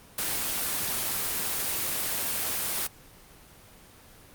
white noise, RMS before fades -29 dBFS, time 0.18-2.87 s, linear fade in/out 5 ms, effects pink hiss -52 dBFS RMS until 4.34 s + Opus 24 kbps

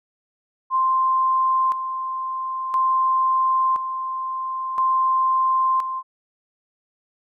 sine tone with tremolo, 1046.5 Hz, C6, in tune, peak -16 dBFS, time 0.7-6.03 s, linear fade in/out 50 ms, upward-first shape square, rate 0.49 Hz, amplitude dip 60%, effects none

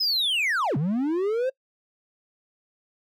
triangle linear two-way sweep, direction down then up, 5190 to 130.81 to 536 Hz, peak -20 dBFS, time 0-1.5 s, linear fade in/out 10 ms, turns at 0.77 s, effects noise-tail reverb RT60 0.1 s tail -25 dB re dry

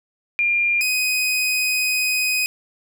sine / sawtooth tone pair in turn, 2400 / 2505 Hz, D7 / D#7, +37 / +11 cents, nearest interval minor second, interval 74 cents, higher second, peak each -16 / -15 dBFS, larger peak second, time 0.39-0.81 / 0.81-2.46 s, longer second, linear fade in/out 0 ms, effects none

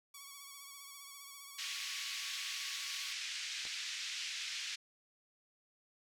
5% pulse tone with vibrato, 1122 Hz, C#6, 21 cents sharp, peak -38 dBFS, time 0.14-3.13 s, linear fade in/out 5 ms, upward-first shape triangle, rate 15 Hz, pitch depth 47 cents each way
pink band-pass noise, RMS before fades -42 dBFS, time 1.58-4.76 s, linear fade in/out 10 ms, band 2100 to 6400 Hz, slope 24 dB/octave
clicks, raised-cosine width 0.5 ms, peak -36 / -42 dBFS, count 2, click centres 3.653 / 3.668 s
effects none

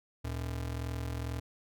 square ring-modulated tone, 92.2 Hz, F#2, 6 cents flat, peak -32 dBFS, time 0.24-1.4 s, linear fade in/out 10 ms, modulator 21.1 Hz, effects none

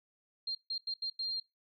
sine tone bursts at uneven times, 4196 Hz, C8, 4 cents sharp, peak -33 dBFS, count 5, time 0.47-0.55 / 0.7-0.78 / 0.87-0.94 / 1.02-1.1 / 1.19-1.4 s, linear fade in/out 5 ms, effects noise-tail reverb RT60 0.2 s tail -19 dB re dry

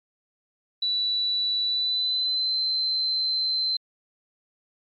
sine tone with pitch glide, 3951 to 4088 Hz, B7 to C8, 0 to -41 cents, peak -22 dBFS, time 0.82-3.77 s, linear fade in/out 5 ms, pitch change +59 cents, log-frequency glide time 1.64-2.57 s, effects MP3 48 kbps

